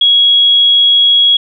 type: tone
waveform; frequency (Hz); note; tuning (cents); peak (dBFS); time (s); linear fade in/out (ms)
sine; 3322; G#7; 0; -5; 0.01-1.37; 5
effects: none